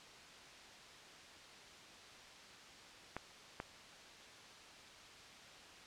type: clicks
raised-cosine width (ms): 0.5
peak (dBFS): -26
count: 2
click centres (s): 3.166 / 3.601
effects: white hiss -56 dBFS RMS until 5.86 s + low-pass 5000 Hz 12 dB/octave